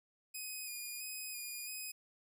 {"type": "tone with vibrato", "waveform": "5% pulse", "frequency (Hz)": 2477, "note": "D#7", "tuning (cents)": -8, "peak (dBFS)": -33, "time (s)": [0.34, 1.92], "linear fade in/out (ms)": 10, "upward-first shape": "square", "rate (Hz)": 1.5, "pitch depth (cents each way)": 25, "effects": []}